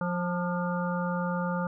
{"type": "harmonic tone with a mistuned harmonic", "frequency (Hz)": 177.2, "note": "F3", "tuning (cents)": 25, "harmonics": [1, 3, 5, 7, 8], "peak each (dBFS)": [-29, -34, -36, -37, -38], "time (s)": [0.01, 1.67], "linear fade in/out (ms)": 2, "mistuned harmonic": 7, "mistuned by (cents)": -46, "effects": []}